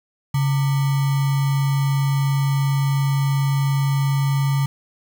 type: tone with sample-and-hold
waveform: sine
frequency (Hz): 138.59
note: C#3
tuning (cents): 0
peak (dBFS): -16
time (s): 0.34-4.66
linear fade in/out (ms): 5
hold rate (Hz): 1050
effects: none